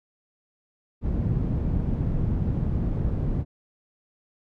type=low-pass noise; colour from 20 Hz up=white; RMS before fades=-25 dBFS; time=1.01-3.45 s; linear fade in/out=50 ms; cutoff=130 Hz; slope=12 dB/octave; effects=none